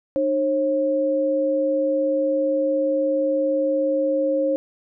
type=tone pair together; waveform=sine; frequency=303.4 / 540.6 Hz; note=D#4 / C#5; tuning=-44 / -44 cents; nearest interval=minor seventh; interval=1000 cents; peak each=-24 / -19 dBFS; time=0.16-4.56 s; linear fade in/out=0 ms; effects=none